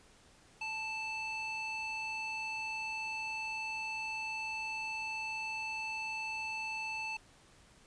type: tone with band-pass filter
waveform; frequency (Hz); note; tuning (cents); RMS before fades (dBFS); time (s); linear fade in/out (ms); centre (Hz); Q
square; 880; A5; 0; -39; 0.61-7.17; 5; 2600; 2
effects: pink hiss -62 dBFS RMS until 7.86 s + resampled to 22050 Hz